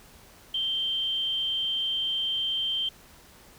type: tone with amplitude modulation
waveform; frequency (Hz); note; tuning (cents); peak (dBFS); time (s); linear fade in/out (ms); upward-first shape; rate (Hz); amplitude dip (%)
sine; 3136; G7; 0; -24; 0.54-2.89; 5; sine; 271; 30
effects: pink hiss -53 dBFS RMS until 3.58 s